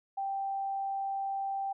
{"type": "tone", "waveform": "sine", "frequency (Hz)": 784, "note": "G5", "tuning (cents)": 0, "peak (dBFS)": -31, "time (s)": [0.17, 1.73], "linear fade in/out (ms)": 10, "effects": []}